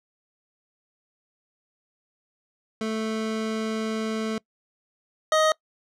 25% pulse tone pair in turn, 220 / 625.9 Hz, A3 / D#5, 0 / +10 cents, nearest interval octave + tritone, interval 1810 cents, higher second, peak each -22 / -14 dBFS, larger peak second, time 2.81-4.38 / 5.32-5.52 s, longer first, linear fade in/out 2 ms, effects noise-tail reverb RT60 0.1 s tail -24 dB re dry + low-pass 7000 Hz 12 dB/octave

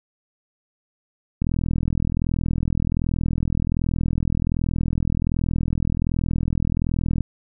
click train, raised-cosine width 5 ms, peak -10 dBFS, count 240, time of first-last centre 1.42-7.207 s, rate 41.3 Hz, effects none

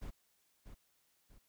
brown noise with echo, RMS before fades -43 dBFS, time 0.01-0.11 s, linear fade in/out 20 ms, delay 640 ms, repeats 2, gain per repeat -8 dB, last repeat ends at 1.39 s, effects white hiss -75 dBFS RMS until 1.48 s

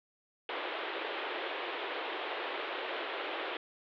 pink band-pass noise, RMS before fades -38 dBFS, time 0.49-3.57 s, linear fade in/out 2 ms, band 340 to 3600 Hz, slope 48 dB/octave, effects none

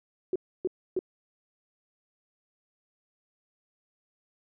sine tone bursts, 370 Hz, F#4, in tune, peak -24 dBFS, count 3, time 0.33-0.991 s, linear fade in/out 2 ms, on 27 ms, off 290 ms, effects none

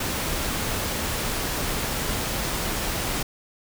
pink noise, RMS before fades -27 dBFS, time 0-3.23 s, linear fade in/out 5 ms, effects none

